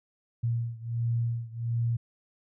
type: beating tone pair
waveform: sine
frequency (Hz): 116.54 / 117.94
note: A#2 / A#2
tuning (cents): 0 / +21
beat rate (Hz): 1.4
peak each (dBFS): -29 / -31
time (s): 0.43-1.97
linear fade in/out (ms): 10
effects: none